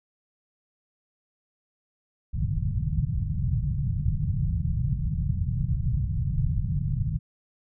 white low-pass noise, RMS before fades -26 dBFS, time 2.33-7.19 s, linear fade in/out 20 ms, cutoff 160 Hz, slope 48 dB/octave, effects none

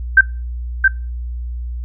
sine tone with echo, 1561 Hz, G6, 8 cents flat, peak -3 dBFS, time 0.17-0.21 s, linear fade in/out 5 ms, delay 670 ms, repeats 1, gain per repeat -4 dB, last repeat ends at 0.88 s, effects noise-tail reverb RT60 0.3 s tail -22 dB re dry + added 60 Hz sine -22 dBFS peak until 1.84 s

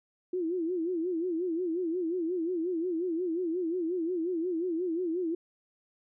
sine tone with vibrato, 344.5 Hz, F4, 24 cents flat, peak -28 dBFS, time 0.33-5.35 s, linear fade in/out 5 ms, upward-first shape sine, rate 5.6 Hz, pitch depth 130 cents each way, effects none

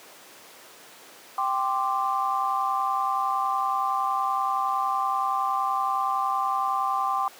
sine chord, G suspended fourth, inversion none, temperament just, 784 / 1045.3 / 1176 Hz, G5 / C6 / D6, 0 / -2 / +2 cents, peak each -27 dBFS, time 1.38-7.28 s, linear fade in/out 2 ms, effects pink hiss -47 dBFS RMS until 7.39 s + high-pass 400 Hz 12 dB/octave

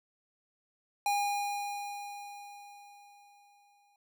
square tone with exponential decay, 814 Hz, G#5, 35 cents flat, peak -27 dBFS, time 1.06-3.96 s, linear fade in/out 2 ms, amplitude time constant 630 ms, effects none

